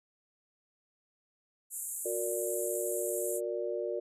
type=band-pass noise; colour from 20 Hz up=pink; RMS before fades=-39 dBFS; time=1.7-3.41 s; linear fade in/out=50 ms; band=7100 to 13000 Hz; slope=96 dB/octave
type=chord; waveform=sine; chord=Gb augmented; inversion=none; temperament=equal with one note detuned; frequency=363.4 / 466.2 / 587.3 Hz; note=Gb4 / Bb4 / D5; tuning=-31 / 0 / 0 cents; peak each=-36 dBFS; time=2.05-4 s; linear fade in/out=10 ms
effects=none